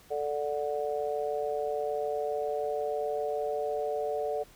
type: chord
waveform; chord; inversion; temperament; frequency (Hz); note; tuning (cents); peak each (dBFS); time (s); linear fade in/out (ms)
sine; D major; second; just; 440.5 / 587.3 / 734.2; A4 / D5 / F#5; +2 / 0 / -14; -32 / -33 / -35; 0.1-4.44; 20
effects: pink hiss -57 dBFS RMS until 4.55 s